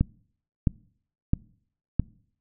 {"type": "click train", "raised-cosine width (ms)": 5, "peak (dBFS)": -8, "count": 4, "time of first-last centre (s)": [0.01, 1.997], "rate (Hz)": 1.51, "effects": ["noise-tail reverb RT60 0.6 s tail -24 dB re dry"]}